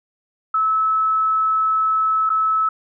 sine tone with dropouts, 1300 Hz, E6, 24 cents flat, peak -15 dBFS, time 0.54-2.69 s, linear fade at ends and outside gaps 5 ms, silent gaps 2.294-2.3 s, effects none

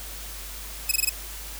5% pulse tone bursts, 2556 Hz, D#7, 46 cents sharp, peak -10 dBFS, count 5, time 0.89-1.095 s, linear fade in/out 5 ms, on 25 ms, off 20 ms, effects added 50 Hz sine -39 dBFS peak until 1.59 s + white hiss -39 dBFS RMS until 1.59 s

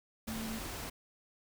sine tone in noise, 222.7 Hz, A3, 21 cents sharp, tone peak -39 dBFS, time 0.27-0.59 s, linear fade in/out 10 ms, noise pink, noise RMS -42 dBFS, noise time 0.27-0.9 s, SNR 0 dB, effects none

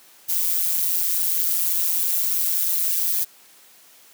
violet noise with amplitude modulation, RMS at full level -18 dBFS, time 0.28-3.25 s, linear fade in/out 20 ms, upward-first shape sine, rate 174 Hz, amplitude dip 85%, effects white hiss -51 dBFS RMS until 4.13 s + high-pass 200 Hz 12 dB/octave

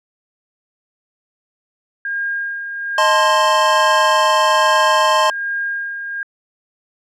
sine tone with tremolo, 1616 Hz, G#6, 48 cents flat, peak -18 dBFS, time 2.05-6.23 s, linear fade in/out 2 ms, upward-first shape sine, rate 1.2 Hz, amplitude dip 50%
square chord, A diminished, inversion second, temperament equal, 622.3 / 880 / 1046.5 Hz, Eb5 / A5 / C6, 0 / 0 / 0 cents, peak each -18 / -19 / -15 dBFS, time 2.98-5.3 s, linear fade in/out 2 ms
effects low-pass 7000 Hz 12 dB/octave

